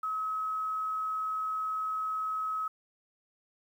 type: tone with quantisation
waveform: sine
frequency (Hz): 1281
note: E6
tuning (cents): -50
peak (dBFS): -30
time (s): 0.03-2.68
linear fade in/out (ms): 5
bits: 10
effects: none